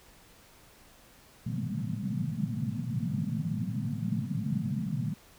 pink band-pass noise, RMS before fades -32 dBFS, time 1.46-5.14 s, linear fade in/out 5 ms, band 110 to 240 Hz, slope 96 dB/octave, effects pink hiss -57 dBFS RMS until 5.38 s

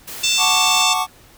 white noise, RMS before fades -32 dBFS, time 0.07-0.83 s, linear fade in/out 10 ms
harmonic tone, 890 Hz, A5, 20 cents sharp, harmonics 3 / 4 / 5 / 6 / 7 / 8 / 9, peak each -21 / -19 / -27 / -24 / -25 / -26 / -26 dBFS, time 0.23-0.94 s, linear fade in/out 10 ms
square chord, D major seventh, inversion first, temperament equal, 740 / 880 / 1108.7 / 1174.7 Hz, F#5 / A5 / C#6 / D6, 0 / 0 / 0 / 0 cents, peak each -24 dBFS, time 0.37-1.07 s, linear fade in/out 50 ms
effects pink hiss -48 dBFS RMS until 1.37 s

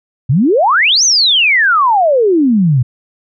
sine exponential two-way sweep, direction up then down, 116.54 to 6440 to 116.54 Hz, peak -7 dBFS, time 0.29-2.83 s, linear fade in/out 10 ms, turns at 1.04 s, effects none

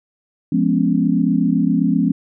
sine chord, C# dominant seventh, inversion first, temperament just, 173.24 / 207.9 / 249.5 / 277.2 Hz, E#3 / G#3 / B3 / C#4, -14 / +2 / +18 / 0 cents, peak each -19 dBFS, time 0.52-2.12 s, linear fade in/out 5 ms, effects none

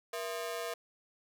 sawtooth ring-modulated tone, 571 Hz, D5, 49 cents flat, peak -29 dBFS, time 0.13-0.74 s, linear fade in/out 5 ms, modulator 95.5 Hz, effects none

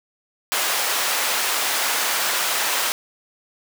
pink high-pass noise, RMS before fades -22 dBFS, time 0.52-2.92 s, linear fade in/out 0 ms, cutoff 850 Hz, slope 12 dB/octave, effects none

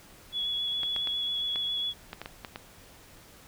sine tone with vibrato, 3380 Hz, G#7, 30 cents sharp, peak -28 dBFS, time 0.32-1.94 s, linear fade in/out 50 ms, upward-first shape sine, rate 7.3 Hz, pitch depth 14 cents each way
clicks, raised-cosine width 0.3 ms, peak -21 dBFS, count 9, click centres 0.833 / 0.963 / 1.073 / 1.559 / 2.131 / 2.216 / 2.259 / 2.448 / 2.559 s
effects pink hiss -53 dBFS RMS until 3.47 s

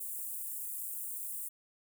white high-pass noise, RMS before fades -40 dBFS, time 0-1.49 s, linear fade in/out 10 ms, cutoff 8100 Hz, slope 48 dB/octave, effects none

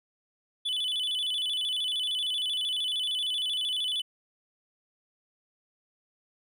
triangle tone with vibrato, 3224 Hz, G7, 48 cents sharp, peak -26 dBFS, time 0.65-4.02 s, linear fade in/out 10 ms, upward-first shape square, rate 13 Hz, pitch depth 120 cents each way, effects none

